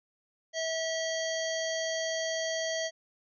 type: harmonic tone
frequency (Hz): 648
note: E5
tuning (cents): -30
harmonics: 1 / 3 / 5 / 7 / 9 / 10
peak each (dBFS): -32 / -37 / -39 / -40 / -42 / -42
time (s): 0.53-2.91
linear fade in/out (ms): 50
effects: none